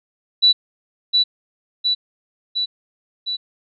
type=tone with echo; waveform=sine; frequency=3951 Hz; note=B7; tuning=in tune; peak=-9 dBFS; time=0.42-0.53 s; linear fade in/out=20 ms; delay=710 ms; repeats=4; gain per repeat=-3 dB; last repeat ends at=3.37 s; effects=none